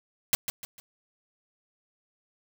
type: noise with echo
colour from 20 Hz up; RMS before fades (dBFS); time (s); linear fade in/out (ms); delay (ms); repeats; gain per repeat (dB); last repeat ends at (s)
white; -22; 0.33-0.35; 0; 150; 3; -9; 0.8
effects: none